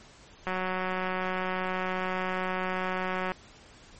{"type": "click train", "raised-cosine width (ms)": 0.5, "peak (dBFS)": -16, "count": 528, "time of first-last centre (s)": [0.47, 3.319], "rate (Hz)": 185, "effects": ["pink hiss -53 dBFS RMS until 3.99 s", "MP3 32 kbps"]}